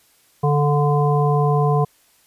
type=harmonic tone with a mistuned harmonic; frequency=146.5 Hz; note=D3; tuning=4 cents flat; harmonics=1 / 3 / 5 / 7; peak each=-16 / -21 / -23 / -24 dBFS; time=0.43-1.85 s; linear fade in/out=10 ms; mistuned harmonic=5; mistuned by=-17 cents; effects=white hiss -57 dBFS RMS until 2.26 s + resampled to 32000 Hz